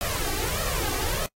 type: noise with flanger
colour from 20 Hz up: pink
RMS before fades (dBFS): -28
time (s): 0.01-1.26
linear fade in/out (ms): 0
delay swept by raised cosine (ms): 1.6 to 2.59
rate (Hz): 1.6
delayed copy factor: +0.7
effects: noise-tail reverb RT60 0.1 s tail -26 dB re dry + AAC 48 kbps